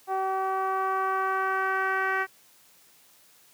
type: tone with low-pass filter sweep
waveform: 10% pulse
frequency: 382 Hz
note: G4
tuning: 45 cents flat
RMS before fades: -27 dBFS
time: 0.07-2.27 s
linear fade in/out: 50 ms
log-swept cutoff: 850 to 1800 Hz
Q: 2.5
effects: white hiss -58 dBFS RMS until 3.53 s + high-pass 100 Hz 12 dB/octave